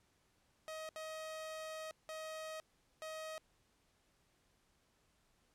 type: tone bursts at uneven times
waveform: sawtooth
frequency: 631 Hz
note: D#5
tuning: 24 cents sharp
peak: -40 dBFS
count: 4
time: 0.68-0.89 / 0.96-1.91 / 2.09-2.6 / 3.02-3.38 s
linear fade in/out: 0 ms
effects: pink hiss -75 dBFS RMS until 5.54 s + low-pass 11000 Hz 12 dB/octave